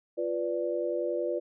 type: chord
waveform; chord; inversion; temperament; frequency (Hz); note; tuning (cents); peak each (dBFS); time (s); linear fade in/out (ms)
sine; B diminished; second; equal with one note detuned; 349.2 / 493.9 / 584.6; F4 / B4 / D5; 0 / 0 / -8; -32; 0.17-1.4; 20
effects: none